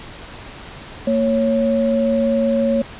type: tone pair together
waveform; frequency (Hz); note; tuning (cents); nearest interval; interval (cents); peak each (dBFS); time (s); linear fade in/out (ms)
sine; 229.6 / 552.7; A#3 / C#5; -26 / -5; octave + minor third; 1521; -17; 1.07-2.82; 5
effects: pink hiss -36 dBFS RMS until 2.99 s + resampled to 8000 Hz